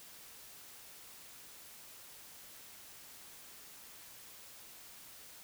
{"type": "silence", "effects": ["white hiss -54 dBFS RMS until 5.43 s"]}